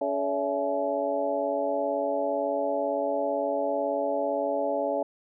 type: harmonic tone with a mistuned harmonic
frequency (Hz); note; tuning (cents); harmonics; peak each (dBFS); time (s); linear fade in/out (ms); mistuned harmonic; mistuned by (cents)
141.5; C#3; +36; 2 / 3 / 4 / 5 / 6; -34 / -34 / -28 / -30 / -34; 0.01-5.03; 5; 5; -110
effects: none